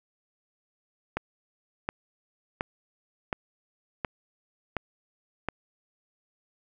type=click train; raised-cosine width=0.5 ms; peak=-13 dBFS; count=7; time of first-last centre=1.17-5.487 s; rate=1.39 Hz; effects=none